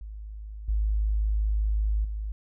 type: tone with level steps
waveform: sine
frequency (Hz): 52.6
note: G#1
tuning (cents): +23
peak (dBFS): -36 / -22 / -29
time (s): 0.01-2.32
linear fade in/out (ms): 0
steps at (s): 0.68 / 2.04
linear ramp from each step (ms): 10
effects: none